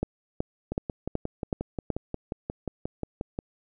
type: two click trains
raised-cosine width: 2 ms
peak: -13 / -17 dBFS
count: 6 / 16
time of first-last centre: 0.03-1.903 / 0.72-3.389 s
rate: 2.67 / 5.62 Hz
effects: none